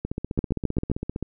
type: two click trains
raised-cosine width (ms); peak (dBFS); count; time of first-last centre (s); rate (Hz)
3; -9 / -15; 5 / 19; 0.39-0.916 / 0.05-1.226; 7.61 / 15.3
effects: none